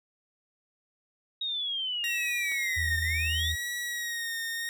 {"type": "exponential two-way sweep", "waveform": "sine", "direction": "down then up", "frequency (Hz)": [3790, 1795, 3790], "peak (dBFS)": -29, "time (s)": [1.41, 3.52], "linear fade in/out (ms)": 5, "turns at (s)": 2.99}
{"type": "tone with vibrato", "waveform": "sawtooth", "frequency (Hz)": 1882, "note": "A#6", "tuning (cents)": 16, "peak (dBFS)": -28, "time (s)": [2.04, 4.69], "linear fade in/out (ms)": 0, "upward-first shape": "sine", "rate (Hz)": 0.73, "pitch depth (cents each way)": 43}
{"type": "clicks", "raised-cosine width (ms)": 0.3, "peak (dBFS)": [-33, -32], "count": 2, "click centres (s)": [2.518, 2.521]}
{"type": "tone with pitch glide", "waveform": "sine", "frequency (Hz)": [82.41, 80.85], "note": ["E2", "E2"], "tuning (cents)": [0, -33], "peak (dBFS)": -30, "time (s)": [2.76, 3.56], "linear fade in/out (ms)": 20, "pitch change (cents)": -33, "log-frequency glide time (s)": [3.12, 3.26]}
{"effects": []}